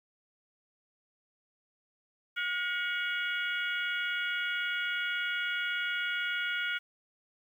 harmonic tone with a mistuned harmonic, 478.4 Hz, A#4, 45 cents sharp, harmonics 3 / 4 / 5 / 6 / 7, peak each -32 / -43 / -37 / -39 / -41 dBFS, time 2.36-6.79 s, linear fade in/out 20 ms, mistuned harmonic 5, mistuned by -120 cents, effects 10-bit

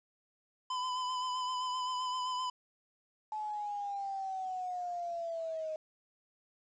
square tone with vibrato, 1009 Hz, B5, 37 cents sharp, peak -34 dBFS, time 0.7-2.5 s, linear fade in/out 5 ms, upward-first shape sine, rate 7.7 Hz, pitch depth 26 cents each way
sine linear sweep, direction down, 862 to 622.3 Hz, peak -35 dBFS, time 3.32-5.76 s, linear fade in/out 2 ms
effects resampled to 16000 Hz + 10-bit

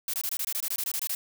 blue noise bursts, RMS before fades -30 dBFS, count 14, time 0.08-1.15 s, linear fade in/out 2 ms, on 56 ms, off 22 ms, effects none

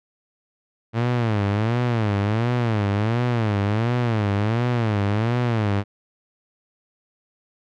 sawtooth tone with vibrato, 111 Hz, A2, 16 cents sharp, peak -15 dBFS, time 0.93-5.84 s, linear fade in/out 50 ms, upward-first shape sine, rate 1.4 Hz, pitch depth 180 cents each way, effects low-pass 3000 Hz 12 dB/octave

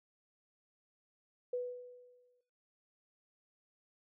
sine tone with exponential decay, 493.9 Hz, B4, in tune, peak -32 dBFS, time 1.53-2.41 s, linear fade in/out 5 ms, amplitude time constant 190 ms, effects noise-tail reverb RT60 1.0 s tail -19 dB re dry

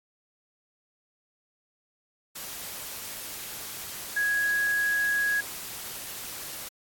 sine tone in noise, 1661.2 Hz, G#6, in tune, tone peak -23 dBFS, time 4.16-5.41 s, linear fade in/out 10 ms, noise white, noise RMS -38 dBFS, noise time 2.35-6.69 s, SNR +12 dB, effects AAC 64 kbps

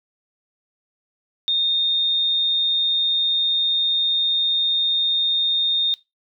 sine tone, 3665 Hz, A#7, 30 cents flat, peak -17 dBFS, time 1.48-5.94 s, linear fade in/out 0 ms, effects noise-tail reverb RT60 0.2 s tail -18 dB re dry

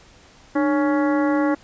harmonic tone with a mistuned harmonic, 279.2 Hz, C#4, 13 cents sharp, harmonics 1 / 2 / 3 / 4 / 5 / 6 / 7, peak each -18 / -24 / -28 / -30 / -32 / -34 / -35 dBFS, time 0.55-1.55 s, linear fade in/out 10 ms, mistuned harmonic 1, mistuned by +120 cents, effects pink hiss -50 dBFS RMS until 1.63 s + resampled to 16000 Hz

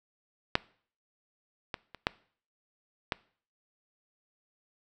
clicks, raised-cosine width 0.3 ms, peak -6 / -17 / -27 / -8 / -12 dBFS, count 5, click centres 0.554 / 1.742 / 1.947 / 2.069 / 3.122 s, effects noise-tail reverb RT60 0.5 s tail -22 dB re dry

